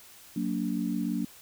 sine chord, Gb augmented, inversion none, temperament just, 185 / 231.2 / 289.1 Hz, Gb3 / Bb3 / D4, 0 / -14 / -27 cents, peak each -32 / -31 / -32 dBFS, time 0.36-1.25 s, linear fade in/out 5 ms, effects white hiss -52 dBFS RMS until 1.41 s

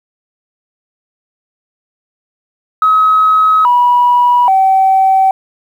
sine tone with pitch steps, 1276 / 974 / 767 Hz, D#6 / B5 / G5, +43 / -24 / -38 cents, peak -5 dBFS, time 2.82-5.31 s, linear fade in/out 2 ms, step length 830 ms, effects tanh soft clip ceiling -1 dBFS + 7-bit

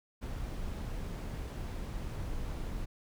brown noise, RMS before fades -38 dBFS, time 0.21-2.86 s, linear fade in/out 20 ms, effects none

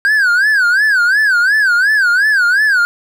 triangle tone with vibrato, 1568 Hz, G6, in tune, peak -7 dBFS, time 0.05-2.85 s, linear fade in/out 0 ms, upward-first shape sine, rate 2.8 Hz, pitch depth 190 cents each way, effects none

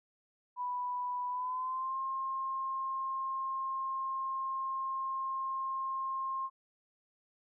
sine tone with pitch glide, 987.8 to 1064.8 Hz, B5 to C6, 0 to +30 cents, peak -33 dBFS, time 0.56-6.5 s, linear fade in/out 50 ms, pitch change +130 cents, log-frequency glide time 1.29-1.98 s, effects none

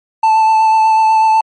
triangle tone with vibrato, 880 Hz, A5, in tune, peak -5 dBFS, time 0.23-1.41 s, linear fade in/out 5 ms, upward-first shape sine, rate 8.1 Hz, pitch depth 14 cents each way, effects MP3 48 kbps

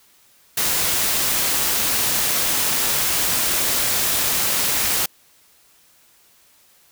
white noise, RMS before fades -20 dBFS, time 0.57-5.06 s, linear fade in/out 5 ms, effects white hiss -55 dBFS RMS until 6.91 s

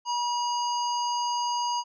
harmonic tone with a mistuned harmonic, 962 Hz, B5, 46 cents flat, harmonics 1 / 3 / 5 / 7, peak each -26 / -37 / -35 / -38 dBFS, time 0.05-1.84 s, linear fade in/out 50 ms, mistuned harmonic 7, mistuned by -85 cents, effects none

